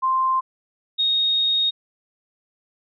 sine tone pair in turn, 1046.5 / 3729 Hz, C6 / A#7, 0 / 0 cents, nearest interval octave + minor seventh, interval 2200 cents, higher second, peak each -17 dBFS, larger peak neither, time 0.02-0.41 / 0.98-1.71 s, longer second, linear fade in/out 20 ms, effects none

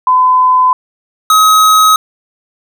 sine / square tone pair in turn, 1014 / 1270.6 Hz, B5 / D#6, +45 / +36 cents, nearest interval major third, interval 391 cents, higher second, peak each -5 dBFS, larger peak neither, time 0.07-0.73 / 1.3-1.96 s, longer neither, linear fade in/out 2 ms, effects none

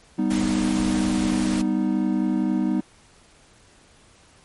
triangle chord, G augmented, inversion none, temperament equal, 196 / 246.9 / 311.1 Hz, G3 / B3 / D#4, 0 / 0 / 0 cents, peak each -22 dBFS, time 0.18-2.81 s, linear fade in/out 10 ms
pink noise, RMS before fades -31 dBFS, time 0.3-1.62 s, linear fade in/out 10 ms
effects pink hiss -54 dBFS RMS until 4.44 s + MP3 48 kbps

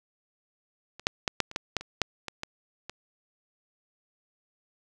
clicks, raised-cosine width 0.2 ms, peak -26 / -6 / -8 / -6 / -24 / -11 / -9 / -23 / -6 / -17 / -16 / -20 dBFS, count 12, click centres 0.996 / 1.069 / 1.278 / 1.403 / 1.514 / 1.561 / 1.767 / 1.81 / 2.017 / 2.283 / 2.434 / 2.896 s, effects none

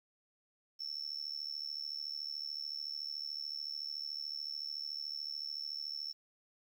sine tone with amplitude modulation, 5400 Hz, E8, 41 cents sharp, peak -34 dBFS, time 0.79-6.13 s, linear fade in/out 20 ms, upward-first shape sine, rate 73.7 Hz, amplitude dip 90%, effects tanh soft clip ceiling -31 dBFS + 11-bit

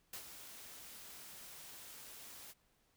white noise with ADSR envelope, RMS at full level -45 dBFS, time 0.13-2.54 s, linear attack 5 ms, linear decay 85 ms, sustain -8 dB, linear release 35 ms, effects pink hiss -75 dBFS RMS until 2.96 s

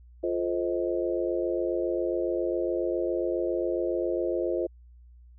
sine chord, F dominant seventh, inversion none, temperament just, 349.2 / 436.5 / 523.8 / 628.6 Hz, F4 / A4 / C5 / Eb5, 0 / -14 / +2 / +18 cents, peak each -28 / -34 / -31 / -33 dBFS, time 0.23-4.67 s, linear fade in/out 10 ms, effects added 60 Hz sine -49 dBFS peak until 5.38 s

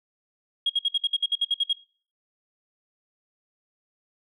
sine tone bursts, 3281 Hz, G#7, 22 cents flat, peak -19 dBFS, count 12, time 0.66-1.73 s, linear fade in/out 5 ms, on 36 ms, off 58 ms, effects noise-tail reverb RT60 0.4 s tail -19 dB re dry + tanh soft clip ceiling -15 dBFS

